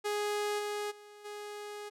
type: tone with level steps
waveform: sawtooth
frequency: 415.3 Hz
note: G#4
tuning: in tune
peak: -27 / -30 / -47 / -37 dBFS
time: 0.04-1.9 s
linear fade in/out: 20 ms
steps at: 0.58 / 0.9 / 1.24 s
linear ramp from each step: 20 ms
effects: low-pass 12000 Hz 12 dB/octave